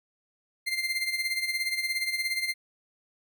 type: tone with tremolo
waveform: 30% pulse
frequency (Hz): 2093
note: C7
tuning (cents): 0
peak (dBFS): -22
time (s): 0.66-2.54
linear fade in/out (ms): 20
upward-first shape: sine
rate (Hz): 17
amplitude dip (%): 65
effects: none